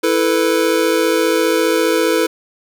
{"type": "chord", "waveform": "square", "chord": "E suspended fourth", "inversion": "none", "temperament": "just", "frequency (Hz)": [329.6, 439.5, 494.4], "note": ["E4", "A4", "B4"], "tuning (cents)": [0, -2, 2], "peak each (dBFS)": -18, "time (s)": [0.03, 2.27], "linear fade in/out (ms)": 10, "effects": []}